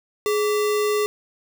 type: tone with sample-and-hold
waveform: sine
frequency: 420 Hz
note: G#4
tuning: 19 cents sharp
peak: -18 dBFS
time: 0.26-1.06 s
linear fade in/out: 0 ms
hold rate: 1575 Hz
effects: none